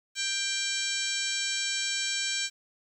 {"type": "harmonic tone with a mistuned harmonic", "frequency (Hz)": 788, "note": "G5", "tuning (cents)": 9, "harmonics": [2, 3, 4, 5, 6, 7, 8, 9, 10], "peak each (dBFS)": [-37, -35, -36, -35, -40, -36, -39, -39, -37], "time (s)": [0.15, 2.5], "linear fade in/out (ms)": 50, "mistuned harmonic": 6, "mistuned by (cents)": -90, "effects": ["10-bit"]}